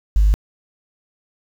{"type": "tone", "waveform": "sine", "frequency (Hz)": 50.9, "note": "G#1", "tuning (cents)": -34, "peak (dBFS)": -9, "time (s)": [0.16, 0.34], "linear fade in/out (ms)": 0, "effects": ["tanh soft clip ceiling -7 dBFS", "7-bit"]}